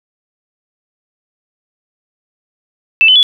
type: tone with pitch steps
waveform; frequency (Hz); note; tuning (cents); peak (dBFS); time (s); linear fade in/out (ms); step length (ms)
sine; 2646 / 3031 / 3417; E7 / F#7 / G#7; +6 / +41 / +49; -4; 3.01-3.229; 0; 73
effects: none